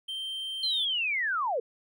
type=tone; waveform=triangle; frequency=3136 Hz; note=G7; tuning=in tune; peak=-31 dBFS; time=0.08-0.85 s; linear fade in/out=10 ms
type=linear sweep; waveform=sine; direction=down; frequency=4212 to 429.2 Hz; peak=-26 dBFS; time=0.63-1.6 s; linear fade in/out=5 ms
effects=none

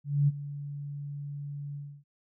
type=tone with ADSR envelope; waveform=sine; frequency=143.5 Hz; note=D3; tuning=40 cents flat; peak=-19 dBFS; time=0.04-2.04 s; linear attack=240 ms; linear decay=29 ms; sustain=-16 dB; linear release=290 ms; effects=none

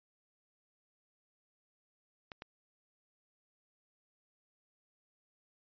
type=clicks; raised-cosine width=0.3 ms; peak=-28 dBFS; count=2; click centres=2.318 / 2.421 s; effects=resampled to 11025 Hz

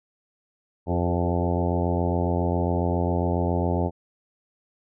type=harmonic tone with a mistuned harmonic; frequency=87.31 Hz; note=F2; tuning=in tune; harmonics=1 / 2 / 3 / 4 / 5 / 6 / 7 / 8 / 9 / 10; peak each=-25 / -28 / -30 / -31 / -32 / -33 / -33 / -34 / -35 / -35 dBFS; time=0.86-3.91 s; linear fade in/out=50 ms; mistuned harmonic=5; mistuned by=-24 cents; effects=none

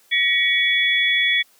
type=tone cluster; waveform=sine; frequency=1914 / 2246 / 3397 Hz; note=A#6 / C#7 / G#7; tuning=+45 / +22 / +38 cents; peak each=-20 dBFS; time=0.11-1.43 s; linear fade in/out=20 ms; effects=white hiss -56 dBFS RMS until 1.59 s + high-pass 200 Hz 12 dB/octave

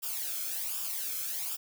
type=noise with flanger; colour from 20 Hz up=blue; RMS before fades=-35 dBFS; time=0.02-1.57 s; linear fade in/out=20 ms; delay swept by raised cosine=0.48 to 1.08 ms; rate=1.3 Hz; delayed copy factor=-0.7; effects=none

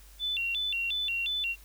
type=tone with vibrato; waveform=sine; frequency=3101 Hz; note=G7; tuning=19 cents flat; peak=-28 dBFS; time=0.19-1.56 s; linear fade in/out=50 ms; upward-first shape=square; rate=2.8 Hz; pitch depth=210 cents each way; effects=added 50 Hz sine -51 dBFS peak until 1.64 s + white hiss -57 dBFS RMS until 1.64 s

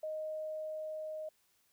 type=tone with level ramp; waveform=sine; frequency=622.3 Hz; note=D#5; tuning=in tune; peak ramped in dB=-36 to -39 dBFS; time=0.03-1.29 s; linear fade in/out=5 ms; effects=white hiss -73 dBFS RMS until 1.72 s

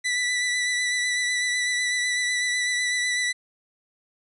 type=tone with vibrato; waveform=sawtooth; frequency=1975.5 Hz; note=B6; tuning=in tune; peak=-19 dBFS; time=0.04-3.33 s; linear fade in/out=20 ms; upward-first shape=sine; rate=8 Hz; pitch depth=19 cents each way; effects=resampled to 24000 Hz

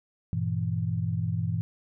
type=chord; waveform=sine; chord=E diminished; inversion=first; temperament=just; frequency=98.89 / 118.67 / 164.81 Hz; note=G2 / Bb2 / E3; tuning=+16 / +31 / 0 cents; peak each=-30 dBFS; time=0.33-1.61 s; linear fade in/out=0 ms; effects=none

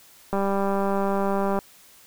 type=click train; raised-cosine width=1 ms; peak=-12 dBFS; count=249; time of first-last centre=0.33-1.589 s; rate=197 Hz; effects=white hiss -52 dBFS RMS until 2.06 s

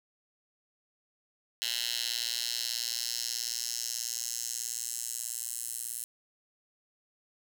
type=tone with high-pass filter sweep; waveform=10% pulse; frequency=118.4 Hz; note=A#2; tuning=27 cents sharp; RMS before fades=-35 dBFS; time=1.62-6.04 s; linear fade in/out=0 ms; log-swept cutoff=3500 to 9300 Hz; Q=2.2; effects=none

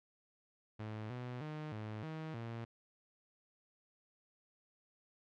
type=tone with pitch steps; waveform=sawtooth; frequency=108.1 / 123.9 / 153.2 / 107.7 / 158.2 / 115.5 Hz; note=A2 / B2 / D#3 / A2 / D#3 / A#2; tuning=-30 / +6 / -27 / -37 / +29 / -16 cents; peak=-38 dBFS; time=0.79-2.65 s; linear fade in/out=10 ms; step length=310 ms; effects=low-pass 3000 Hz 12 dB/octave

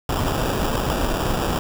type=noise with sample-and-hold; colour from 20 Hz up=pink; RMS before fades=-22 dBFS; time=0.09-1.59 s; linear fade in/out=2 ms; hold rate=2100 Hz; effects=none

